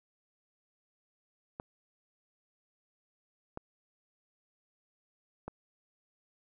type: clicks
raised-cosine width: 1 ms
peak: -25 dBFS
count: 3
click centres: 1.599 / 3.574 / 5.48 s
effects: none